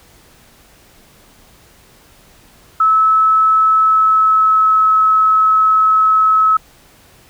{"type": "tone with pitch glide", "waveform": "sine", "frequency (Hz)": [1300, 1291], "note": ["E6", "E6"], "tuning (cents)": [-24, -37], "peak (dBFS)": -8, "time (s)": [2.8, 6.57], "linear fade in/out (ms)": 5, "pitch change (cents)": -13, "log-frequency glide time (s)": [3.8, 4.88], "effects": ["pink hiss -47 dBFS RMS until 7.29 s"]}